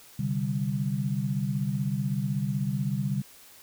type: chord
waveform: sine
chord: C suspended second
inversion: none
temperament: equal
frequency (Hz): 130.81 / 146.83 / 196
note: C3 / D3 / G3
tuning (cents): 0 / 0 / 0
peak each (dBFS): -30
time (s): 0.19-3.22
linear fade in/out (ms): 5
effects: white hiss -52 dBFS RMS until 3.62 s